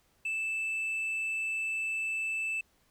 sine tone with tanh clipping, 2637 Hz, E7, in tune, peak -31 dBFS, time 0.25-2.61 s, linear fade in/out 5 ms, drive 3 dB, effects pink hiss -69 dBFS RMS until 2.9 s

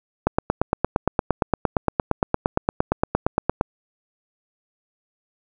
click train, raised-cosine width 1 ms, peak -3 dBFS, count 30, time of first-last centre 0.27-3.611 s, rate 8.68 Hz, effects none

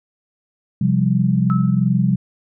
sine chord, C suspended fourth, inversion none, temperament equal with one note detuned, 130.81 / 174.61 / 197.25 Hz, C3 / F3 / G3, 0 / 0 / +11 cents, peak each -18 dBFS, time 0.81-2.16 s, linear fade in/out 5 ms
sine tone with exponential decay, 1302 Hz, E6, 22 cents flat, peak -21 dBFS, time 1.5-1.88 s, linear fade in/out 0 ms, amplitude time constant 82 ms
effects none

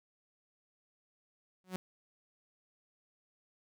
sawtooth tone with exponential growth, 184.9 Hz, F#3, 1 cent flat, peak -28 dBFS, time 1.64-1.76 s, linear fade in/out 0 ms, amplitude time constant 24 ms, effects none

